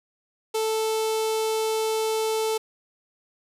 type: tone with notch filter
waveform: sawtooth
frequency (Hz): 440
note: A4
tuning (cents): 0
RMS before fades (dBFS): -25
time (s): 0.54-2.58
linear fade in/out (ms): 10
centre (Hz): 1700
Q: 1.2
effects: resampled to 32000 Hz + 8-bit